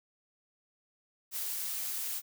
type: noise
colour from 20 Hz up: blue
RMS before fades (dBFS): -36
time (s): 1.31-2.22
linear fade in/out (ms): 50
effects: none